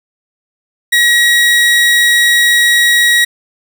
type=tone; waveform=30% pulse; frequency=1906 Hz; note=A#6; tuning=38 cents sharp; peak=-4 dBFS; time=0.92-3.25 s; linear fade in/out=10 ms; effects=none